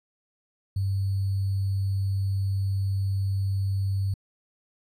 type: tone with sample-and-hold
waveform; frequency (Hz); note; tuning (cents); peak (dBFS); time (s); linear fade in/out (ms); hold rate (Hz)
sine; 97.4; G2; -11; -23; 0.76-4.14; 5; 4410
effects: resampled to 32000 Hz